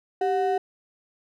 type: ring-modulated tone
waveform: triangle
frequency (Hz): 561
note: C#5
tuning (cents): +21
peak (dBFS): -16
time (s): 0.21-0.58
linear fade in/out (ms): 5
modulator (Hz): 171
effects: none